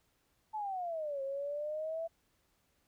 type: exponential two-way sweep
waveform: sine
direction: down then up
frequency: 880 to 538 to 667 Hz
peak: -35 dBFS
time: 0.53-2.08 s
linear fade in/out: 20 ms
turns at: 1.22 s
effects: pink hiss -75 dBFS RMS until 2.87 s